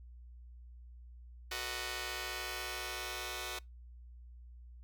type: chord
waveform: 5% pulse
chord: B dominant seventh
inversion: second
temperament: just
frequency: 370.4 / 444.5 / 493.9 / 617.4 Hz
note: F#4 / A4 / B4 / D#5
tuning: +2 / +18 / 0 / -14 cents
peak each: -31 / -35 / -34 / -34 dBFS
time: 1.51-3.59 s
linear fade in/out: 5 ms
effects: noise-tail reverb RT60 0.2 s tail -25 dB re dry + added 60 Hz sine -50 dBFS peak until 4.83 s